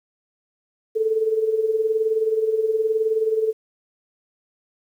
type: tone with tremolo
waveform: sine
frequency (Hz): 440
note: A4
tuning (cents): 0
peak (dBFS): -15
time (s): 0.95-3.53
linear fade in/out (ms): 20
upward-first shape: sine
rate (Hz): 19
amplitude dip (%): 65
effects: 9-bit